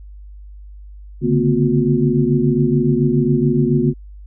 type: tone cluster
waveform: sine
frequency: 140.4 / 147.5 / 227.7 / 252 / 361.4 Hz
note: C#3 / D3 / A#3 / B3 / F#4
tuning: +22 / +8 / -40 / +35 / -41 cents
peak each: -19 dBFS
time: 1.21-3.94 s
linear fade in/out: 50 ms
effects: added 50 Hz sine -34 dBFS peak until 4.26 s